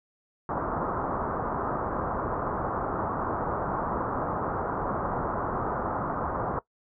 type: low-pass noise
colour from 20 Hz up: white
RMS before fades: -30 dBFS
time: 0.49-6.59 s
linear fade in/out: 2 ms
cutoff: 1300 Hz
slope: 48 dB/octave
effects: noise-tail reverb RT60 0.1 s tail -19 dB re dry